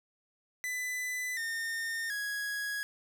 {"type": "tone with pitch steps", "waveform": "45% pulse", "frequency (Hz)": [2000, 1823.4, 1662.5], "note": ["B6", "A#6", "G#6"], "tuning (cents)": [21, -39, 1], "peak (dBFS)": -33, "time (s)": [0.64, 2.83], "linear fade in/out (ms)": 0, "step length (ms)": 730, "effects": []}